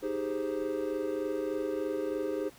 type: chord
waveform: triangle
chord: Ab major seventh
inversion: second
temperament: equal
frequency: 311.1 / 392 / 415.3 / 523.3 Hz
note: Eb4 / G4 / Ab4 / C5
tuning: 0 / 0 / 0 / 0 cents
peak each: -34 dBFS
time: 0.02-2.5 s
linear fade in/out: 20 ms
effects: pink hiss -56 dBFS RMS until 2.58 s